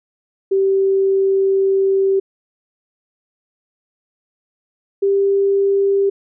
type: tone pair in turn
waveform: sine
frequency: 388 / 395.5 Hz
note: G4 / G4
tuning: -18 / +15 cents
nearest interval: unison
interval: 33 cents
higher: second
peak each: -12 dBFS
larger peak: neither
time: 0.51-2.2 / 5.02-6.1 s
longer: first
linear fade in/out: 10 ms
effects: none